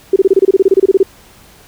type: tone bursts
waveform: sine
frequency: 385.5 Hz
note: G4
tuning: 29 cents flat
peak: -4 dBFS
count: 16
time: 0.13-1.031 s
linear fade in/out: 5 ms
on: 31 ms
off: 27 ms
effects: pink hiss -43 dBFS RMS until 1.67 s